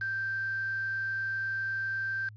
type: tone with quantisation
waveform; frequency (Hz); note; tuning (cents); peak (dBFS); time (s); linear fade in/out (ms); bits
sine; 1568; G6; 0; -30; 0.01-2.29; 5; 7
effects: added 106 Hz sine -46 dBFS peak until 2.36 s + resampled to 11025 Hz